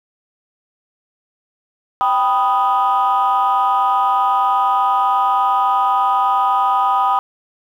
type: chord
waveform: sine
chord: G augmented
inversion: none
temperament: equal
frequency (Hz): 784 / 987.8 / 1244.5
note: G5 / B5 / D#6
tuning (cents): 0 / 0 / 0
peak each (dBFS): -16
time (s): 2.01-7.19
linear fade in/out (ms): 0
effects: tanh soft clip ceiling -7 dBFS + 8-bit